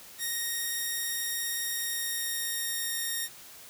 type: tone with pitch glide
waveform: 5% pulse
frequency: 1864.7 to 1851.8 Hz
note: A#6 to A#6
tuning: 0 to -12 cents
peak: -20 dBFS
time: 0.18-3.29 s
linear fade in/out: 50 ms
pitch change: -12 cents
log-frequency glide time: 1.73-2.9 s
effects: white hiss -49 dBFS RMS until 3.69 s

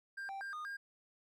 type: tone with pitch steps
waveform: triangle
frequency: 1591 / 782 / 1595 / 1226 / 1612 Hz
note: G6 / G5 / G6 / D#6 / G6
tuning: +25 / -4 / +30 / -26 / +48 cents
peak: -39 dBFS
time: 0.17-0.77 s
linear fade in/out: 10 ms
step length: 120 ms
effects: none

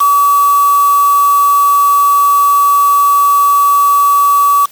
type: tone with quantisation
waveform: sine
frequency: 1142 Hz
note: D6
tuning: 49 cents flat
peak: -6 dBFS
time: 0-4.66 s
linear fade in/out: 10 ms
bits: 3
effects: white hiss -41 dBFS RMS until 4.71 s + high-pass 100 Hz 12 dB/octave

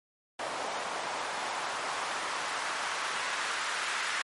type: noise with band-pass filter sweep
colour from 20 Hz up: white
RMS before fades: -34 dBFS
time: 0.39-4.22 s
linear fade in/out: 5 ms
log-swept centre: 740 to 1500 Hz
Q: 1.3
effects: MP3 48 kbps

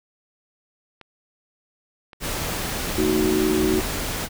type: clicks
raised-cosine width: 0.3 ms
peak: -26 dBFS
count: 4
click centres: 1.013 / 2.132 / 2.455 / 2.713 s
type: noise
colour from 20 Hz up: pink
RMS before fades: -27 dBFS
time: 2.2-4.29 s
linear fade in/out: 50 ms
type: chord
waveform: sine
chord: D# diminished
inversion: second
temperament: just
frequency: 224 / 311.1 / 373.4 Hz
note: A3 / D#4 / F#4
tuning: +31 / 0 / +16 cents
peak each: -26 / -22 / -21 dBFS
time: 2.97-3.81 s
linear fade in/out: 20 ms
effects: none

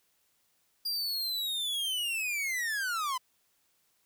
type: linear sweep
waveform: 45% pulse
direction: down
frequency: 4817 to 987.8 Hz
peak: -30 dBFS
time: 0.85-3.18 s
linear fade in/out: 10 ms
effects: white hiss -72 dBFS RMS until 4.05 s

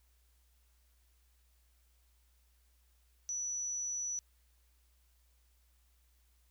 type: tone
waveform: sine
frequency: 5920 Hz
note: F#8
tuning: in tune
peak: -35 dBFS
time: 3.29-4.19 s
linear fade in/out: 0 ms
effects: added 60 Hz sine -67 dBFS peak until 6.5 s + white hiss -75 dBFS RMS until 6.5 s

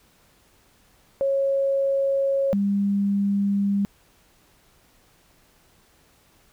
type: tone pair in turn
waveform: sine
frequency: 548 / 200.1 Hz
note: C#5 / G3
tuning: -20 / +36 cents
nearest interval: octave + perfect fourth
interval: 1744 cents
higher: first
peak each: -19 dBFS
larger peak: neither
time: 1.21-2.53 / 2.53-3.85 s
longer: neither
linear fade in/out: 0 ms
effects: pink hiss -59 dBFS RMS until 6.52 s

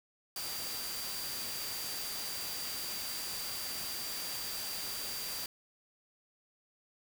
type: tone in noise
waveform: sine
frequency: 4716 Hz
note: D8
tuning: 6 cents sharp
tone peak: -42 dBFS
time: 0.36-5.46 s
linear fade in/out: 2 ms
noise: white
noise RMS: -40 dBFS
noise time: 0.36-5.46 s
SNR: -5 dB
effects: none

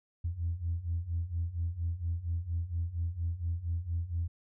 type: beating tone pair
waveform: sine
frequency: 82.41 / 86.71 Hz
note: E2 / F2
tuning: 0 / -12 cents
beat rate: 4.3 Hz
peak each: -35 / -32 dBFS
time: 0.24-4.28 s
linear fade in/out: 10 ms
effects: tanh soft clip ceiling -24 dBFS

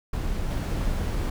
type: noise with level steps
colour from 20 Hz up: brown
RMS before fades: -28 / -26 dBFS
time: 0.13-1.3 s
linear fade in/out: 5 ms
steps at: 0.5 s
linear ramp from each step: 10 ms
effects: none

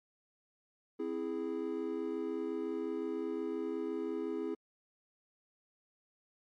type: chord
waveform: triangle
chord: C augmented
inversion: none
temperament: equal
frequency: 261.6 / 329.6 / 415.3 Hz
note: C4 / E4 / G#4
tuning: 0 / 0 / 0 cents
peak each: -39 / -36 / -36 dBFS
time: 0.99-4.55 s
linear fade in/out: 10 ms
effects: MP3 64 kbps

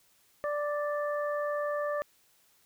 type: harmonic tone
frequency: 587.3 Hz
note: D5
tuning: in tune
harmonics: 1 / 2 / 3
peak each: -30 / -36 / -40 dBFS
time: 0.44-2.02 s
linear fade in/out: 0 ms
effects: white hiss -66 dBFS RMS until 2.65 s

